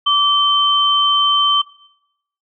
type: tone pair together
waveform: sine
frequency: 1160 / 3097 Hz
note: D6 / G7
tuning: -22 / -22 cents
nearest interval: octave + perfect fourth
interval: 1700 cents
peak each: -15 / -13 dBFS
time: 0.06-1.62 s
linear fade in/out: 10 ms
effects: noise-tail reverb RT60 0.8 s tail -20 dB re dry